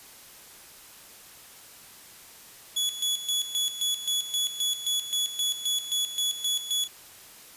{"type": "tone with tremolo", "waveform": "sawtooth", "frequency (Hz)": 3394, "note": "G#7", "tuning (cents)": 37, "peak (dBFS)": -21, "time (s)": [2.76, 6.88], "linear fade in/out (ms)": 10, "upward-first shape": "square", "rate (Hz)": 3.8, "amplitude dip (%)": 70, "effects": ["white hiss -49 dBFS RMS until 7.56 s", "resampled to 32000 Hz"]}